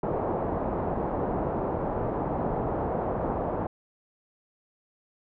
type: low-pass noise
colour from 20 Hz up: white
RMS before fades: -29 dBFS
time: 0.03-3.67 s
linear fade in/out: 2 ms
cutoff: 840 Hz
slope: 24 dB/octave
effects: none

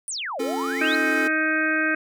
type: exponential two-way sweep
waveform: sine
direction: down then up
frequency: 10040 to 433.2 to 4208 Hz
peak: -27 dBFS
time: 0.08-0.95 s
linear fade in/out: 0 ms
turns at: 0.41 s
type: chord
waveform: square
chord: Db augmented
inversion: none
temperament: equal with one note detuned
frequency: 271.9 / 349.2 / 440 Hz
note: Db4 / F4 / A4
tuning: -33 / 0 / 0 cents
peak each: -29 / -35 / -31 dBFS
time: 0.39-1.28 s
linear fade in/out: 10 ms
type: harmonic tone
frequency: 313.2 Hz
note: D#4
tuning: 11 cents sharp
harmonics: 1 / 2 / 4 / 5 / 6 / 7 / 8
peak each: -26 / -31 / -32 / -22 / -30 / -34 / -31 dBFS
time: 0.81-1.95 s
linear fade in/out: 5 ms
effects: none

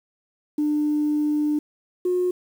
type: tone pair in turn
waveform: sine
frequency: 298.8 / 361 Hz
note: D4 / F#4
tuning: +30 / -43 cents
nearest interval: minor third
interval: 327 cents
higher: second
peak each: -18 dBFS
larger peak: neither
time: 0.58-1.59 / 2.05-2.31 s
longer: first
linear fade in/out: 5 ms
effects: tanh soft clip ceiling -15 dBFS + 8-bit

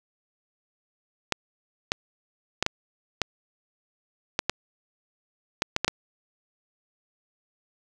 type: clicks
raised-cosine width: 0.2 ms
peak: -5 dBFS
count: 11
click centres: 1.323 / 1.919 / 2.626 / 2.664 / 3.217 / 4.391 / 4.496 / 5.621 / 5.764 / 5.846 / 5.88 s
effects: none

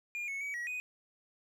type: tone with pitch steps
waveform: triangle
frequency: 2415 / 2202 / 2269 / 1914 / 2492 Hz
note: D7 / C#7 / C#7 / A#6 / D#7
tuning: +48 / -12 / +40 / +45 / +2 cents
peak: -34 dBFS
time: 0.15-0.8 s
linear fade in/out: 0 ms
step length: 130 ms
effects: none

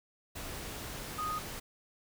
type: tone in noise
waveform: sine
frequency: 1244.5 Hz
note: D#6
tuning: in tune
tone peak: -33 dBFS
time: 1.18-1.39 s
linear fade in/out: 10 ms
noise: pink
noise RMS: -42 dBFS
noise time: 0.35-1.6 s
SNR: +6 dB
effects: none

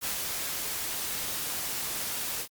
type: noise with ADSR envelope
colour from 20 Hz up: white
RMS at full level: -31 dBFS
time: 0.01-2.48 s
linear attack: 40 ms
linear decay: 100 ms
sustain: -2 dB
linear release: 74 ms
effects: Opus 48 kbps

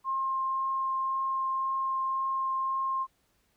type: tone with vibrato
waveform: sine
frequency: 1063 Hz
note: C6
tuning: 27 cents sharp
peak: -27 dBFS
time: 0.04-3.07 s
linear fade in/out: 50 ms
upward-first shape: triangle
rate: 1.9 Hz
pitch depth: 8 cents each way
effects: pink hiss -71 dBFS RMS until 3.56 s

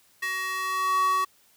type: tone with high-pass filter sweep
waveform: square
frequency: 376.2 Hz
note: F#4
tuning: 29 cents sharp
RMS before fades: -26 dBFS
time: 0.22-1.25 s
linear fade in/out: 10 ms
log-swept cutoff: 1700 to 1000 Hz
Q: 5.2
effects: white hiss -61 dBFS RMS until 1.56 s

